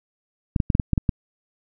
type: clicks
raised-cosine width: 5 ms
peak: -6 dBFS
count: 8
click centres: 0.562 / 0.602 / 0.702 / 0.751 / 0.798 / 0.933 / 0.978 / 1.092 s
effects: none